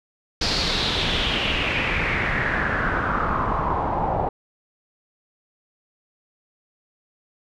pink noise with low-pass filter sweep, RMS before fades -23 dBFS, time 0.41-4.29 s, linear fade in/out 5 ms, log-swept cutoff 4800 to 760 Hz, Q 4.3, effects none

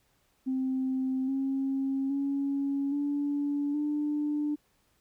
sine tone with pitch steps, 261.6 / 269.9 / 278.4 / 287.3 / 296.4 Hz, C4 / C#4 / C#4 / D4 / D4, 0 / -46 / +8 / -38 / +16 cents, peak -26 dBFS, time 0.46-4.56 s, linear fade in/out 20 ms, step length 820 ms, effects tanh soft clip ceiling -22 dBFS + pink hiss -70 dBFS RMS until 5 s

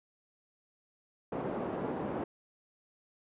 pink band-pass noise, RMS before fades -36 dBFS, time 1.32-2.24 s, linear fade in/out 5 ms, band 230 to 700 Hz, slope 12 dB/octave, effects resampled to 8000 Hz

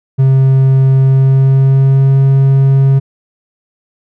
triangle tone with pitch glide, 133.5 to 135.76 Hz, C3 to C#3, +35 to -36 cents, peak -3 dBFS, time 0.18-3 s, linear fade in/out 20 ms, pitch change +29 cents, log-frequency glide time 1.01-2.19 s, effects none

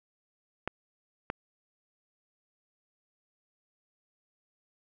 clicks, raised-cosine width 0.5 ms, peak -16 dBFS, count 2, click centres 0.676 / 1.301 s, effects none

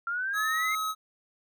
sine exponential sweep, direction up, 1368 to 2136 Hz, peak -28 dBFS, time 0.07-0.75 s, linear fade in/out 2 ms
square tone, 1278 Hz, D#6, 46 cents sharp, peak -29 dBFS, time 0.33-0.95 s, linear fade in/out 50 ms
effects none

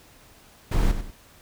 brown noise with echo, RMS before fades -20 dBFS, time 0.71-0.92 s, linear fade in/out 10 ms, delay 95 ms, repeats 2, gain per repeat -9 dB, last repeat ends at 1.11 s, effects pink hiss -53 dBFS RMS until 1.41 s

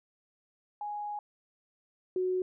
sine tone pair in turn, 830.6 / 368.6 Hz, G#5 / F#4, 0 / -7 cents, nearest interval octave + major second, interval 1407 cents, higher first, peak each -34 / -27 dBFS, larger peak second, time 0.81-1.19 / 2.16-2.42 s, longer first, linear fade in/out 2 ms, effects none

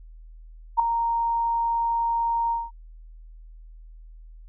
sine tone with ADSR envelope, 929 Hz, A#5, 6 cents flat, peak -12 dBFS, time 0.77-2.71 s, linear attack 27 ms, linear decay 3 ms, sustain -9 dB, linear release 200 ms, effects added 40 Hz sine -42 dBFS peak until 4.48 s

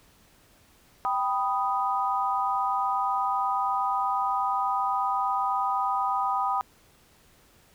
sine chord, G augmented, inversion none, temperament equal, 784 / 987.8 / 1244.5 Hz, G5 / B5 / D#6, 0 / 0 / 0 cents, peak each -28 dBFS, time 1.05-6.61 s, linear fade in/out 0 ms, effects pink hiss -59 dBFS RMS until 7.74 s

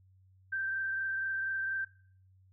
sine tone with frequency modulation, 1566 Hz, G6, 2 cents flat, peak -31 dBFS, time 0.52-1.85 s, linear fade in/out 10 ms, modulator 24.2 Hz, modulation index 0.83, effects noise-tail reverb RT60 0.5 s tail -20 dB re dry + added 94 Hz sine -60 dBFS peak until 2.52 s

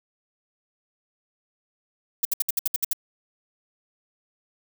violet noise bursts, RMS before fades -22 dBFS, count 9, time 2.23-2.932 s, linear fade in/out 5 ms, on 22 ms, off 63 ms, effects none

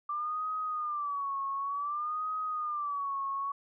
sine tone with vibrato, 1174.7 Hz, D6, in tune, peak -31 dBFS, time 0.09-3.52 s, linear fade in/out 5 ms, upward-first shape sine, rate 0.55 Hz, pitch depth 120 cents each way, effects none

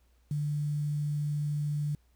sine tone with quantisation, 147.7 Hz, D3, 10 cents sharp, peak -28 dBFS, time 0.31-1.95 s, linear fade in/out 2 ms, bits 9, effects added 60 Hz sine -63 dBFS peak until 2.15 s + pink hiss -73 dBFS RMS until 2.15 s

